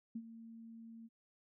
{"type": "tone with ADSR envelope", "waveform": "sine", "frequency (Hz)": 227.6, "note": "A#3", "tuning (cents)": -41, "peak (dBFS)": -38, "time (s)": [0.15, 1.09], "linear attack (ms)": 8, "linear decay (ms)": 57, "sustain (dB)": -12, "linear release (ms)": 35, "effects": []}